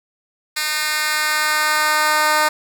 10% pulse tone with high-pass filter sweep, 305.3 Hz, D#4, 33 cents flat, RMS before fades -18 dBFS, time 0.56-2.49 s, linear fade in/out 10 ms, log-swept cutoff 2500 to 790 Hz, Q 1, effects none

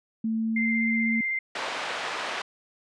sine tone with pitch glide, 222.9 to 225.6 Hz, A3 to A3, +23 to +44 cents, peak -24 dBFS, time 0.24-1.21 s, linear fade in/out 5 ms, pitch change +21 cents, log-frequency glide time 0.37-0.84 s
sine tone with vibrato, 2091 Hz, C7, 2 cents flat, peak -25 dBFS, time 0.56-1.39 s, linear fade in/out 5 ms, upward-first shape square, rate 16 Hz, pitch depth 12 cents each way
pink band-pass noise, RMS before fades -32 dBFS, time 1.55-2.42 s, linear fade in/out 5 ms, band 670 to 3300 Hz, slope 12 dB/octave
effects resampled to 22050 Hz

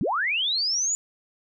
sine linear sweep, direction up, 126.4 to 7040 Hz, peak -22 dBFS, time 0.01-0.95 s, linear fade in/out 0 ms, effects none

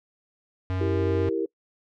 square tone, 93 Hz, F#2, 9 cents sharp, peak -26 dBFS, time 0.7-1.29 s, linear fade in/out 0 ms
sine chord, E diminished, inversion none, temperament equal, 329.6 / 392 / 466.2 Hz, E4 / G4 / Bb4, 0 / 0 / 0 cents, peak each -28 dBFS, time 0.8-1.46 s, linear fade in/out 10 ms
effects noise-tail reverb RT60 0.1 s tail -23 dB re dry + low-pass 3000 Hz 12 dB/octave

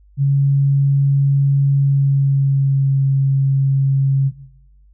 sine tone with pitch glide, 139.1 to 136.39 Hz, C#3 to C#3, +6 to -28 cents, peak -11 dBFS, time 0.17-4.32 s, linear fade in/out 50 ms, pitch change -34 cents, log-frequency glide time 1.76-3.03 s, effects noise-tail reverb RT60 0.9 s tail -17 dB re dry + added 50 Hz sine -46 dBFS peak until 4.93 s

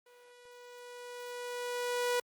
sawtooth tone with level ramp, 488.7 Hz, B4, 18 cents flat, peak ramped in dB -54 to -24 dBFS, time 0.06-2.2 s, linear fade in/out 5 ms, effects Opus 24 kbps

